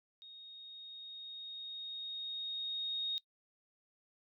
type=tone with level ramp; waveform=sine; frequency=3729 Hz; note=A#7; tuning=in tune; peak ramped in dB=-50 to -33 dBFS; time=0.22-3.18 s; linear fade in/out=0 ms; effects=noise-tail reverb RT60 0.1 s tail -22 dB re dry